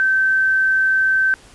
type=tone; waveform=sine; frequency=1547 Hz; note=G6; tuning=23 cents flat; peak=-13 dBFS; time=0-1.34 s; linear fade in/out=0 ms; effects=pink hiss -46 dBFS RMS until 1.54 s + resampled to 24000 Hz